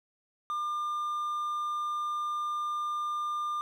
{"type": "tone", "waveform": "triangle", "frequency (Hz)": 1200, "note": "D6", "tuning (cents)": 37, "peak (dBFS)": -28, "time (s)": [0.5, 3.61], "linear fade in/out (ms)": 0, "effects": []}